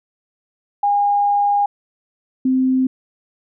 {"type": "tone pair in turn", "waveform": "sine", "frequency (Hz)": [814, 259.6], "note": ["G#5", "C4"], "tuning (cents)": [-35, -13], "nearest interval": "octave + minor sixth", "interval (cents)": 1978, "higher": "first", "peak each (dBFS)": -13, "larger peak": "neither", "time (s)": [[0.83, 1.66], [2.45, 2.87]], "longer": "first", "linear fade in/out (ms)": 5, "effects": []}